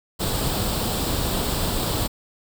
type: noise with comb filter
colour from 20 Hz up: pink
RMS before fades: -24 dBFS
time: 0.19-2.08 s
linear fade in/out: 20 ms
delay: 0.24 ms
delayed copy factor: +0.55
effects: none